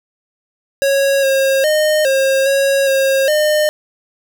square tone with pitch steps, 551 / 539 / 613 / 537 / 550 / 539 / 607 Hz, C#5 / C#5 / D#5 / C5 / C#5 / C#5 / D#5, -11 / -49 / -26 / +45 / -14 / -49 / -43 cents, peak -12 dBFS, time 0.82-3.69 s, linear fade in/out 0 ms, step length 410 ms, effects none

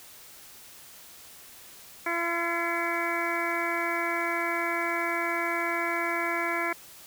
harmonic tone with a mistuned harmonic, 340 Hz, F4, 46 cents flat, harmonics 1 / 2 / 3 / 4 / 5 / 6 / 7, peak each -34 / -34 / -34 / -34 / -34 / -34 / -34 dBFS, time 2.06-6.73 s, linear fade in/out 5 ms, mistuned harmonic 7, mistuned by -79 cents, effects white hiss -49 dBFS RMS until 7.06 s

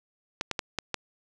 clicks, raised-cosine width 0.2 ms, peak -11 dBFS, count 5, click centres 0.411 / 0.513 / 0.592 / 0.787 / 0.943 s, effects 7-bit

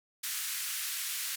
white band-pass noise, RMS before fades -36 dBFS, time 0.23-1.36 s, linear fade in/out 10 ms, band 1400 to 15000 Hz, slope 24 dB/octave, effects none

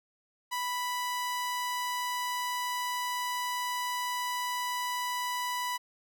sawtooth tone, 987.8 Hz, B5, in tune, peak -27 dBFS, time 0.51-5.78 s, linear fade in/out 20 ms, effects none

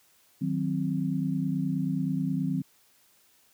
sine chord, C diminished, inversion first, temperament equal, 155.56 / 185 / 261.6 Hz, Eb3 / Gb3 / C4, 0 / 0 / 0 cents, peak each -30 dBFS, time 0.41-2.62 s, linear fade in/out 10 ms, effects white hiss -63 dBFS RMS until 3.53 s + high-pass 60 Hz 12 dB/octave

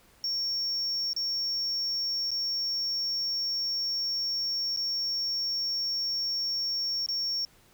sine tone with dropouts, 5500 Hz, F8, 27 cents flat, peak -25 dBFS, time 0.24-7.45 s, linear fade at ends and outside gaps 1 ms, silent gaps 1.132-1.164 / 2.307-2.315 / 4.763-4.772 / 7.062-7.087 s, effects tanh soft clip ceiling -26 dBFS + pink hiss -60 dBFS RMS until 7.73 s

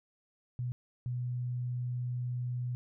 sine tone bursts at uneven times, 123.47 Hz, B2, in tune, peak -32 dBFS, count 2, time 0.59-0.72 / 1.06-2.75 s, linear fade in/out 0 ms, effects none

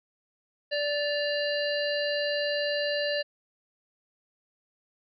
harmonic tone with a mistuned harmonic, 584 Hz, D5, 10 cents flat, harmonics 1 / 3 / 5 / 7 / 8, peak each -28 / -33 / -35 / -36 / -37 dBFS, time 0.71-3.23 s, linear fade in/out 20 ms, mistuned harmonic 5, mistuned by -68 cents, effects none

